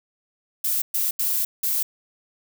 violet noise bursts at uneven times, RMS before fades -23 dBFS, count 4, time 0.64-0.82 / 0.94-1.11 / 1.19-1.45 / 1.63-1.83 s, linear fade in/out 5 ms, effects none

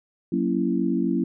sine chord, F# dominant seventh, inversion none, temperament equal with one note detuned, 185 / 233.1 / 277.2 / 334 Hz, F#3 / A#3 / C#4 / E4, 0 / 0 / 0 / +23 cents, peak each -26 dBFS, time 0.32-1.24 s, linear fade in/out 5 ms, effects none

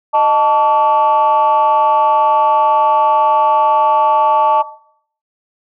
sine tone with amplitude modulation, 880 Hz, A5, in tune, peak -3 dBFS, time 0.13-4.63 s, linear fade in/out 20 ms, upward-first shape sine, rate 262 Hz, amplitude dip 100%, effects noise-tail reverb RT60 0.6 s tail -17 dB re dry + tanh soft clip ceiling -2 dBFS

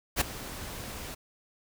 pink noise with ADSR envelope, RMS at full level -22 dBFS, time 0.16-1.15 s, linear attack 50 ms, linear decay 9 ms, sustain -18 dB, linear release 12 ms, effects none

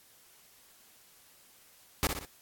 pink noise with echo, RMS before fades -27 dBFS, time 2.03-2.07 s, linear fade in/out 0 ms, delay 60 ms, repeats 3, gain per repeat -6 dB, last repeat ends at 2.25 s, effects white hiss -60 dBFS RMS until 2.41 s + AAC 64 kbps

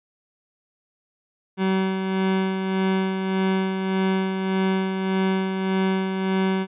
30% pulse tone with tremolo, 190.1 Hz, F#3, 47 cents sharp, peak -16 dBFS, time 1.57-6.67 s, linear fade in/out 50 ms, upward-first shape sine, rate 1.7 Hz, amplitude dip 45%, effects resampled to 8000 Hz

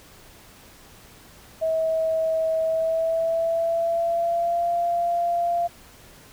sine tone with pitch glide, 644 to 690.2 Hz, E5 to F5, -41 to -21 cents, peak -20 dBFS, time 1.61-5.68 s, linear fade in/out 20 ms, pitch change +120 cents, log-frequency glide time 2.61-4.71 s, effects pink hiss -49 dBFS RMS until 6.32 s

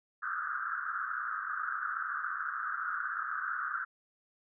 pink band-pass noise, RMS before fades -36 dBFS, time 0.22-3.85 s, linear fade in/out 10 ms, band 1200 to 1600 Hz, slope 96 dB/octave, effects none

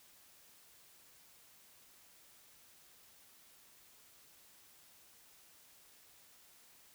silence, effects white hiss -63 dBFS RMS until 6.94 s

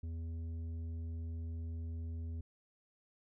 sine tone with tanh clipping, 82.41 Hz, E2, in tune, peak -40 dBFS, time 0.03-2.41 s, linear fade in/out 5 ms, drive 8 dB, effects none

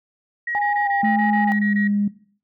sine tone bursts, 1900 Hz, A#6, 33 cents sharp, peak -23 dBFS, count 10, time 0.47-1.877 s, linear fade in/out 5 ms, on 120 ms, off 23 ms
sine tone with vibrato, 812 Hz, G#5, 39 cents flat, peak -19 dBFS, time 0.55-1.52 s, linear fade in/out 0 ms, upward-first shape square, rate 1.6 Hz, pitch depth 23 cents each way
sine tone with pitch glide, 214.8 to 204.3 Hz, A3 to G#3, -41 to -28 cents, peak -17 dBFS, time 1.03-2.08 s, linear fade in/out 5 ms, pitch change -87 cents, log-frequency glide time 1.16-1.74 s
effects noise-tail reverb RT60 0.5 s tail -18 dB re dry + tanh soft clip ceiling -7 dBFS

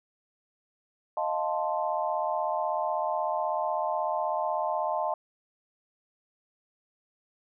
sine chord, F dominant seventh, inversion third, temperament equal, 622.3 / 698.5 / 880 / 1046.5 Hz, Eb5 / F5 / A5 / C6, 0 / 0 / 0 / 0 cents, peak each -31 / -32 / -31 / -34 dBFS, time 1.17-5.14 s, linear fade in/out 2 ms, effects none

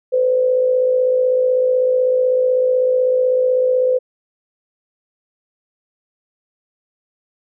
sine tone with amplitude modulation, 508 Hz, B4, 49 cents sharp, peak -10 dBFS, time 0.12-3.99 s, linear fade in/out 20 ms, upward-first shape sine, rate 56 Hz, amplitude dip 50%, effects none

